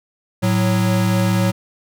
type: tone pair together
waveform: square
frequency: 110 / 184.62 Hz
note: A2 / F#3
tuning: 0 / -4 cents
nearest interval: major sixth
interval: 896 cents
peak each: -18 dBFS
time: 0.42-1.52 s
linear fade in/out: 20 ms
effects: none